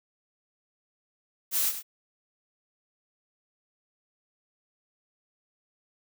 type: noise with echo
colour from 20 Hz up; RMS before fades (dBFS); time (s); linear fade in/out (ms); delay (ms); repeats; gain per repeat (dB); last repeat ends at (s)
blue; -26; 1.51-1.73; 50; 100; 1; -10; 1.83
effects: none